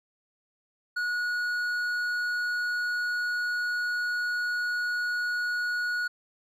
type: tone with hard clipping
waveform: sine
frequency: 1456 Hz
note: F#6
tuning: 28 cents flat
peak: -28 dBFS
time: 0.96-6.08 s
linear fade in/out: 10 ms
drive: 6 dB
effects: none